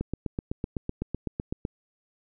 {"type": "click train", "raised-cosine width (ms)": 3, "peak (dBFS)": -16, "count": 14, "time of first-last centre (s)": [0.01, 1.651], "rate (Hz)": 7.92, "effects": []}